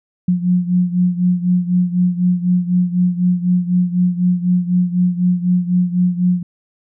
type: beating tone pair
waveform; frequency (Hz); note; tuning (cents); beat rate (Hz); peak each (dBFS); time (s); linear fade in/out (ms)
sine; 178.1 / 182.1; F3 / F#3; +34 / -27; 4; -14 / -18; 0.28-6.43; 5
effects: none